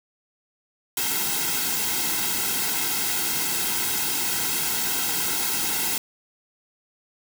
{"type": "noise with comb filter", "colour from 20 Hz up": "white", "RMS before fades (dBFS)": -25, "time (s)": [0.97, 5.98], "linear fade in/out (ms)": 2, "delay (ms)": 1.7, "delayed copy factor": -0.85, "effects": []}